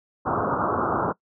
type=low-pass noise; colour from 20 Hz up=white; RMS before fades=-24 dBFS; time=0.25-1.13 s; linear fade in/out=20 ms; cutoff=1400 Hz; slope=96 dB/octave; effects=noise-tail reverb RT60 0.1 s tail -22 dB re dry + high-pass 100 Hz 12 dB/octave

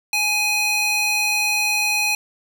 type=tone with high-pass filter; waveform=square; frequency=834 Hz; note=G#5; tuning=7 cents sharp; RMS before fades=-20 dBFS; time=0.13-2.15 s; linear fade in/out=2 ms; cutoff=2100 Hz; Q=1.5; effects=none

